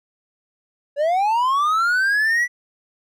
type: linear sweep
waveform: triangle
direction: up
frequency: 554.4 to 1975.5 Hz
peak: -14 dBFS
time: 0.96-2.48 s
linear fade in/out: 50 ms
effects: none